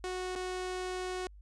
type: tone with dropouts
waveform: sawtooth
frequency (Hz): 367.6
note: F#4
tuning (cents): -11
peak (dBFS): -31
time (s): 0.04-1.27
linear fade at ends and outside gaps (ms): 1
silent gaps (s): 0.354-0.359
effects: added 50 Hz sine -50 dBFS peak until 1.41 s + resampled to 22050 Hz